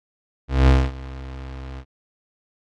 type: tone with ADSR envelope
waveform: 35% pulse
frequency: 66 Hz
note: C2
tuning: 16 cents sharp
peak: -8 dBFS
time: 0.48-1.85 s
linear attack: 200 ms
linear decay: 230 ms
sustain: -22 dB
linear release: 66 ms
effects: low-pass 4000 Hz 12 dB/octave + AAC 48 kbps